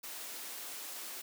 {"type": "high-pass noise", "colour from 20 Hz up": "white", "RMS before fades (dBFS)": -44, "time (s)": [0.03, 1.22], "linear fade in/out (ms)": 10, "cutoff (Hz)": 250, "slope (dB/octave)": 24, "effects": []}